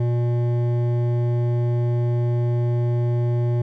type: tone with hard clipping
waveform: sine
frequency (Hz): 120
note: B2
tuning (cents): -49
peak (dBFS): -20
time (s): 0-3.62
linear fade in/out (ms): 5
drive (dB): 11
effects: none